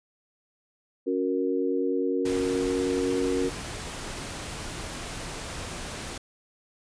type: chord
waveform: sine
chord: F# major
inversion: second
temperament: equal with one note detuned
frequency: 277.2 / 366.8 / 466.2 Hz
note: C#4 / F#4 / A#4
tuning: 0 / -15 / 0 cents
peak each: -28 dBFS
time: 1.06-3.5 s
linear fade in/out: 20 ms
type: noise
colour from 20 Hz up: pink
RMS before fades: -36 dBFS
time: 2.25-6.18 s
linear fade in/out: 5 ms
effects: resampled to 22050 Hz